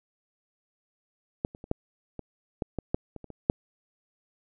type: clicks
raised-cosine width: 2 ms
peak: -13 / -30 / -29 / -12 / -23 / -15 / -17 / -11 / -26 / -29 / -28 / -6 dBFS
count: 12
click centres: 1.449 / 1.549 / 1.641 / 1.714 / 2.193 / 2.622 / 2.787 / 2.945 / 3.163 / 3.243 / 3.303 / 3.499 s
effects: none